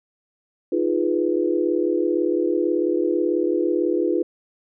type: chord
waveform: sine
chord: F half-diminished seventh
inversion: third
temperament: equal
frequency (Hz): 311.1 / 349.2 / 415.3 / 493.9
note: Eb4 / F4 / Ab4 / Cb5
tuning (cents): 0 / 0 / 0 / 0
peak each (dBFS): -24 / -21 / -26 / -26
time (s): 0.72-4.23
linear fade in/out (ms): 5
effects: none